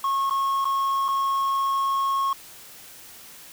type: tone with dropouts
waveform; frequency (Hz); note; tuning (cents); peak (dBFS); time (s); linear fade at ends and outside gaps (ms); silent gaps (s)
triangle; 1091; C#6; -28; -19; 0.04-2.33; 2; 0.297-0.308 / 0.645-0.653 / 1.082-1.086
effects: white hiss -45 dBFS RMS until 3.52 s